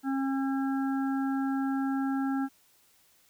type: harmonic tone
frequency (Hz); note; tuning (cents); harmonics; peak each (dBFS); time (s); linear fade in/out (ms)
270; C#4; -45; 1 / 3 / 5 / 6; -27 / -37 / -41 / -43; 0.03-2.49; 50
effects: white hiss -64 dBFS RMS until 3.29 s